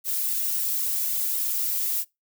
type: noise with flanger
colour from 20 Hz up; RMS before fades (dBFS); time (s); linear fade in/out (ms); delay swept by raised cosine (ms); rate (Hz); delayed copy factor
violet; -26; 0.04-2.05; 50; 1.2 to 2.7; 3.8; -0.6
effects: noise-tail reverb RT60 0.2 s tail -23 dB re dry